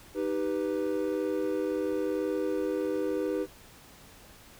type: chord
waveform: triangle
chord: Eb augmented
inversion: none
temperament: equal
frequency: 311.1 / 392 / 493.9 Hz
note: Eb4 / G4 / B4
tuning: 0 / 0 / 0 cents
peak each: -30 dBFS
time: 0.14-3.47 s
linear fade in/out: 50 ms
effects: pink hiss -53 dBFS RMS until 4.59 s